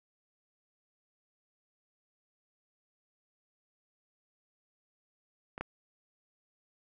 clicks, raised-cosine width 0.5 ms, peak -26 / -20 dBFS, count 2, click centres 5.579 / 5.61 s, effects none

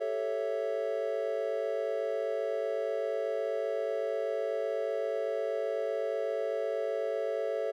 triangle chord, A dominant seventh, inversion third, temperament equal, 392 / 440 / 554.4 / 659.3 Hz, G4 / A4 / C#5 / E5, 0 / 0 / 0 / 0 cents, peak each -38 / -32 / -32 / -34 dBFS, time 0-7.72 s, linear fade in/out 20 ms, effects none

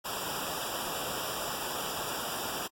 pink noise with comb filter, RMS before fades -36 dBFS, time 0.04-2.68 s, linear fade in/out 20 ms, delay 0.47 ms, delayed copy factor -1, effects AAC 64 kbps

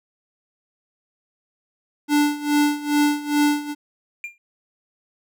square tone with tremolo, 293.7 Hz, D4, in tune, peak -15 dBFS, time 2.08-3.75 s, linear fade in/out 50 ms, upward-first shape sine, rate 2.4 Hz, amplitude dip 85%
triangle tone with exponential decay, 2394 Hz, D7, 33 cents sharp, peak -23 dBFS, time 4.24-4.38 s, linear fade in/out 1 ms, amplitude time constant 30 ms
effects none

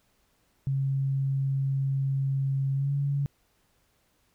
sine tone with pitch glide, 136.1 to 140.9 Hz, C#3 to C#3, -31 to +29 cents, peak -24 dBFS, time 0.67-3.26 s, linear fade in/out 0 ms, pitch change +60 cents, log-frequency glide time 2.74-2.92 s, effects pink hiss -69 dBFS RMS until 4.34 s

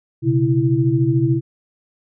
sine tone cluster, 124.1 / 137.8 / 330.7 Hz, B2 / C#3 / E4, +9 / -10 / +6 cents, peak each -18 dBFS, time 0.22-1.41 s, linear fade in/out 50 ms, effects none

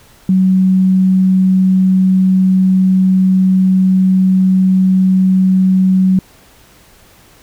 sine tone, 187.5 Hz, F#3, 23 cents sharp, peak -7 dBFS, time 0.29-6.19 s, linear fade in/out 2 ms, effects pink hiss -45 dBFS RMS until 7.42 s

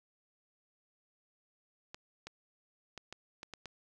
clicks, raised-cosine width 0.2 ms, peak -27 dBFS, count 7, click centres 1.945 / 2.27 / 2.977 / 3.126 / 3.431 / 3.537 / 3.657 s, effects none

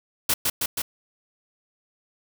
white noise with echo, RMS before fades -21 dBFS, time 0.29-0.34 s, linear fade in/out 5 ms, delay 160 ms, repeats 3, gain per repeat -2 dB, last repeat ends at 0.82 s, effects none

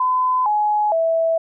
sine tone with pitch steps, 1015 / 841 / 656 Hz, B5 / G#5 / E5, +47 / +22 / -9 cents, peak -15 dBFS, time 0-1.38 s, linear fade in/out 5 ms, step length 460 ms, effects none

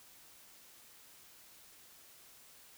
silence, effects white hiss -59 dBFS RMS until 2.77 s

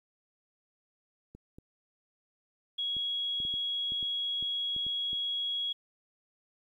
clicks, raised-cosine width 3 ms, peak -35 dBFS, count 12, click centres 1.35 / 1.585 / 2.967 / 3.402 / 3.451 / 3.54 / 3.921 / 4.028 / 4.426 / 4.764 / 4.866 / 5.131 s
sine tone, 3322 Hz, G#7, in tune, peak -30 dBFS, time 2.78-5.73 s, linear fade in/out 10 ms
effects 11-bit

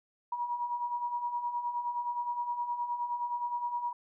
sine beating tone pair, 954 / 963.6 Hz, A#5 / B5, +40 / -43 cents, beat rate 9.6 Hz, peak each -39 / -32 dBFS, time 0.32-3.93 s, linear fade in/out 5 ms, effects none

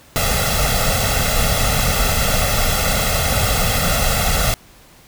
pink noise with comb filter, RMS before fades -17 dBFS, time 0.16-4.54 s, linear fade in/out 0 ms, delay 1.5 ms, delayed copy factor +0.9, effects pink hiss -47 dBFS RMS until 5.07 s

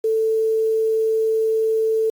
sine tone with quantisation, 442.8 Hz, A4, 11 cents sharp, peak -16 dBFS, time 0.04-2.1 s, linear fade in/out 5 ms, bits 7, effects AAC 64 kbps

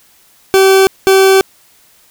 40% pulse tone bursts at uneven times, 384.9 Hz, G4, 32 cents flat, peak -4 dBFS, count 2, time 0.54-0.87 / 1.07-1.41 s, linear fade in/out 0 ms, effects white hiss -48 dBFS RMS until 2.1 s

